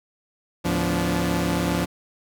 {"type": "tone cluster", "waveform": "sawtooth", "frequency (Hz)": [73.5, 107.7, 174.4, 247.4, 288.8], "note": ["D2", "A2", "F3", "B3", "D4"], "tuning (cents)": [2, -37, -2, 3, -29], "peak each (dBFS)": [-27, -28, -20, -27, -23], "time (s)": [0.64, 1.86], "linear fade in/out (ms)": 20, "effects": []}